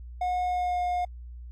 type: tone with pitch glide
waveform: triangle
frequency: 724 to 715.3 Hz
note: F#5 to F5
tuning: -38 to +41 cents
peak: -23 dBFS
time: 0.21-1.05 s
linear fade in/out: 5 ms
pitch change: -21 cents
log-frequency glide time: 0.44-0.8 s
effects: added 60 Hz sine -39 dBFS peak until 1.51 s + AAC 64 kbps